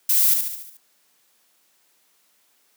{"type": "noise with echo", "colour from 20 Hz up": "violet", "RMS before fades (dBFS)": -18, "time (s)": [0.09, 0.34], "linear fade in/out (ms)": 5, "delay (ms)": 72, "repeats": 6, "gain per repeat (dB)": -5, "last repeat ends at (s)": 0.772, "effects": ["white hiss -63 dBFS RMS until 2.76 s", "high-pass 200 Hz 12 dB/octave"]}